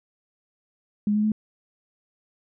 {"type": "tone with pitch steps", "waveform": "sine", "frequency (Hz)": [207.7, 211.3, 215], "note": ["G#3", "G#3", "A3"], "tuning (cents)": [0, 30, -40], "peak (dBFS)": -19, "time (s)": [1.07, 1.319], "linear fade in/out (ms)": 2, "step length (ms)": 83, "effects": []}